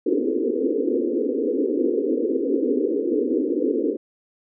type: band-pass noise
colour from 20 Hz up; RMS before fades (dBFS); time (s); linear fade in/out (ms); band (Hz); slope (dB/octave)
pink; -22; 0.06-3.97; 10; 250 to 500; 96
effects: none